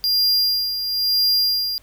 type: tone with tremolo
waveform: square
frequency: 4800 Hz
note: D8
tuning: 37 cents sharp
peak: -15 dBFS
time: 0.04-1.78 s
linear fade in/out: 0 ms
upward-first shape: sine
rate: 1 Hz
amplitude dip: 60%
effects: added 50 Hz sine -50 dBFS peak until 1.82 s + pink hiss -55 dBFS RMS until 1.82 s